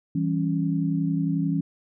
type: chord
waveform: sine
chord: C# diminished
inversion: first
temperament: equal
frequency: 164.81 / 196 / 277.2 Hz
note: E3 / G3 / C#4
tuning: 0 / 0 / 0 cents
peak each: -24 / -30 / -26 dBFS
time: 0.15-1.61 s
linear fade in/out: 5 ms
effects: none